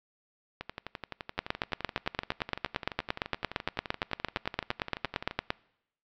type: two click trains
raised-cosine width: 0.3 ms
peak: -20 / -11 dBFS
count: 56 / 37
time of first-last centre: 0.61-5.311 / 1.39-5.504 s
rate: 11.7 / 8.75 Hz
effects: noise-tail reverb RT60 0.8 s tail -24 dB re dry + low-pass 5000 Hz 12 dB/octave